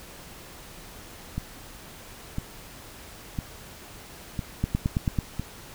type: two click trains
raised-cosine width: 5 ms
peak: -16 / -11 dBFS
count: 5 / 6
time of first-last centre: 1.38-5.396 / 4.64-5.188 s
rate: 0.996 / 9.13 Hz
effects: pink hiss -45 dBFS RMS until 5.74 s